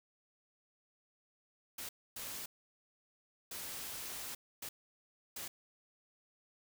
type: noise bursts at uneven times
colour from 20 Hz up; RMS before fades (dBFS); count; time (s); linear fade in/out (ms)
white; -44; 5; 1.78-1.89 / 2.16-2.46 / 3.51-4.35 / 4.62-4.69 / 5.36-5.48; 5
effects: none